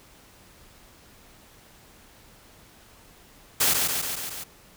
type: noise with echo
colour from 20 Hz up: white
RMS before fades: -21 dBFS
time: 3.6-3.74 s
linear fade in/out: 10 ms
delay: 140 ms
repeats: 5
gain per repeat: -3 dB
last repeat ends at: 4.44 s
effects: pink hiss -53 dBFS RMS until 4.76 s